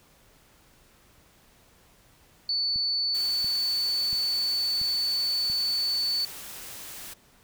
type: tone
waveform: sine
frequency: 4480 Hz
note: C#8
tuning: 18 cents sharp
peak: -24 dBFS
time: 2.49-6.25 s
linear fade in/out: 2 ms
type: click train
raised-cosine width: 5 ms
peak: -31 dBFS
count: 5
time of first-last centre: 2.76-5.5 s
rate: 1.46 Hz
type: noise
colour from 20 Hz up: white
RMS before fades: -41 dBFS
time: 3.14-7.14 s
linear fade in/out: 10 ms
effects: pink hiss -59 dBFS RMS until 7.43 s